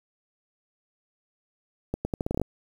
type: accelerating click train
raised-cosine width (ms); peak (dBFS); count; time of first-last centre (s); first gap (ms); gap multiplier
2; -14; 10; 1.94-2.416; 110; 0.8
effects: 8-bit